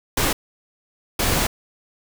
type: noise bursts at uneven times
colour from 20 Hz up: pink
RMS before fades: -20 dBFS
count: 2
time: 0.17-0.33 / 1.19-1.47 s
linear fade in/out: 5 ms
effects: none